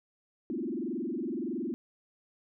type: tone with frequency modulation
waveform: sine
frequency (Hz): 290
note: D4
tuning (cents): -22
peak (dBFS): -31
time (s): 0.5-1.74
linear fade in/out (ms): 0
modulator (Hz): 21.6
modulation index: 3.3
effects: none